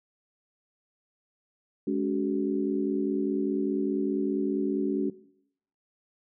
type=harmonic tone with a mistuned harmonic; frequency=70 Hz; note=C#2; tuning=18 cents sharp; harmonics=3 / 4 / 5 / 6; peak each=-30 / -28 / -30 / -40 dBFS; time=1.87-5.1 s; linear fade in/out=5 ms; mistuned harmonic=5; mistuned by=+120 cents; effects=noise-tail reverb RT60 0.7 s tail -18 dB re dry